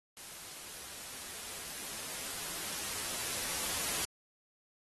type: noise with level ramp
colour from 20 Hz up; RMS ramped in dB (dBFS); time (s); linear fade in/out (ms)
white; -48 to -34; 0.17-4.05; 0
effects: AAC 32 kbps